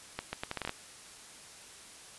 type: accelerating click train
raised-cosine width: 0.3 ms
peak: -18 dBFS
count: 9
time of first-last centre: 0.19-0.694 s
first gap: 140 ms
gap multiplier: 0.75
effects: white hiss -51 dBFS RMS until 2.18 s + resampled to 24000 Hz